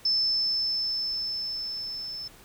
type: tone with level ramp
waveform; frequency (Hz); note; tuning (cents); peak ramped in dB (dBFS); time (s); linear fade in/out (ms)
sine; 5270; E8; -1; -21 to -34; 0.05-2.28; 5
effects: pink hiss -52 dBFS RMS until 2.44 s